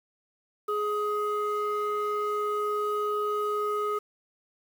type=tone pair together; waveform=sine; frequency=418.3 / 1255.3 Hz; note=G#4 / D#6; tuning=+12 / +15 cents; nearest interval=octave + perfect fifth; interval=1903 cents; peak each=-27 dBFS; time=0.68-3.99 s; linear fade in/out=10 ms; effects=tanh soft clip ceiling -22 dBFS + 8-bit